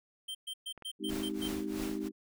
square tone bursts, 3136 Hz, G7, in tune, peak -38 dBFS, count 7, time 0.28-1.483 s, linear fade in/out 10 ms, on 69 ms, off 120 ms
clicks, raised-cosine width 0.5 ms, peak -35 / -34 dBFS, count 2, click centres 0.777 / 0.823 s
sine chord, Ab major seventh, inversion none, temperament just, 207.7 / 259.6 / 311.5 / 389.3 Hz, Ab3 / C4 / Eb4 / G4, 0 / -13 / +2 / -12 cents, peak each -40 / -41 / -37 / -41 dBFS, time 0.99-2.12 s, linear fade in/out 50 ms
pink noise with tremolo, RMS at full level -41 dBFS, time 1.08-2.09 s, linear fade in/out 20 ms, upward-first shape triangle, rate 3 Hz, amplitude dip 95%
effects none

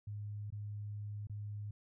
sine tone with dropouts, 103.83 Hz, G#2, in tune, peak -40 dBFS, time 0.07-1.71 s, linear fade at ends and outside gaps 5 ms, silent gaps 0.504-0.523 / 1.271-1.296 s, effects none

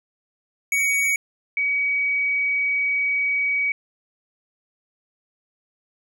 square / sine tone pair in turn, 2248 / 2265 Hz, C#7 / C#7, +24 / +37 cents, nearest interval unison, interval 13 cents, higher second, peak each -19 dBFS, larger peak neither, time 0.72-1.16 / 1.57-3.72 s, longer second, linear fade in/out 2 ms, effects none

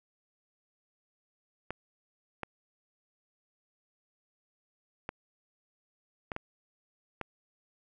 clicks, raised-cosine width 0.5 ms, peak -20 dBFS, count 6, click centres 1.706 / 2.433 / 5.091 / 6.318 / 6.364 / 7.213 s, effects none

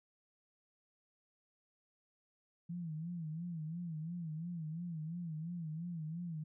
sine tone with vibrato, 164.7 Hz, E3, 1 cent flat, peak -39 dBFS, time 2.69-6.44 s, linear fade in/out 10 ms, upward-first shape sine, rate 2.9 Hz, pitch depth 120 cents each way, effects none

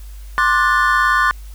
triangle chord, D dominant seventh, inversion third, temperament just, 1057.2 / 1174.7 / 1468.3 / 1762 Hz, C6 / D6 / F#6 / A6, +18 / 0 / -14 / +2 cents, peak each -16 dBFS, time 0.38-1.31 s, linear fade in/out 0 ms, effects added 50 Hz sine -31 dBFS peak until 1.54 s + white hiss -48 dBFS RMS until 1.54 s

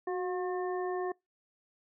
harmonic tone with a mistuned harmonic, 359.3 Hz, F4, 49 cents sharp, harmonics 1 / 2 / 3 / 5, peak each -32 / -38 / -42 / -46 dBFS, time 0.07-1.12 s, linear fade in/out 5 ms, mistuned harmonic 1, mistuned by +40 cents, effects noise-tail reverb RT60 0.2 s tail -26 dB re dry

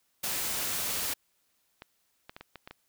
white noise, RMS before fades -32 dBFS, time 0.23-1.14 s, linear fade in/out 10 ms
clicks, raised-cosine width 0.3 ms, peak -27 dBFS, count 7, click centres 1.821 / 2.295 / 2.365 / 2.41 / 2.557 / 2.675 / 2.71 s
effects white hiss -73 dBFS RMS until 2.88 s

